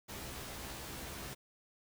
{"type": "noise with comb filter", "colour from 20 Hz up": "pink", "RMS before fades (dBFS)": -45, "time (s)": [0.08, 1.35], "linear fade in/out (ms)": 20, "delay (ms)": 15, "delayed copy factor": 0.7, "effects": []}